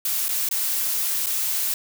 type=noise with dropouts; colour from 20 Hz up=blue; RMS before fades=-24 dBFS; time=0.05-1.74 s; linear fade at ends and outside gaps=2 ms; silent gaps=0.283-0.29 / 0.489-0.511 / 1.261-1.267 s; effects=none